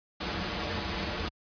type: noise with comb filter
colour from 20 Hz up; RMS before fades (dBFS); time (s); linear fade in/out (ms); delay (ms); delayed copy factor
pink; -32; 0.2-1.29; 10; 7.6; -0.65
effects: high-pass 60 Hz 12 dB/octave + resampled to 11025 Hz